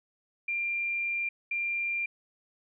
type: tone bursts at uneven times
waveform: sine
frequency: 2384 Hz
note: D7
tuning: 25 cents sharp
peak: -28 dBFS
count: 2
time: 0.48-1.29 / 1.51-2.06 s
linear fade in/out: 5 ms
effects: none